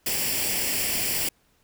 white noise with comb filter, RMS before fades -26 dBFS, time 0.06-1.29 s, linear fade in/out 5 ms, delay 0.39 ms, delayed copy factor +0.65, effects pink hiss -65 dBFS RMS until 1.63 s

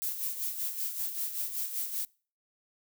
violet noise with tremolo, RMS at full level -32 dBFS, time 0.02-2.05 s, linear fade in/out 0 ms, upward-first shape sine, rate 5.2 Hz, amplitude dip 60%, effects noise-tail reverb RT60 0.4 s tail -25 dB re dry

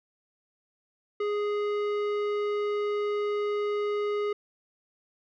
triangle tone with tanh clipping, 414.6 Hz, G#4, 3 cents flat, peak -28 dBFS, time 1.2-4.33 s, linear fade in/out 5 ms, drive 18 dB, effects none

